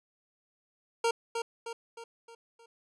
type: tone with echo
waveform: 25% pulse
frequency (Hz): 462.3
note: A#4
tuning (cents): -14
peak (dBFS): -21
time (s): 1.04-1.11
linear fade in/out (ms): 5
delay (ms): 310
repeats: 5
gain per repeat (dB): -6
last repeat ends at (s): 2.66
effects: resampled to 22050 Hz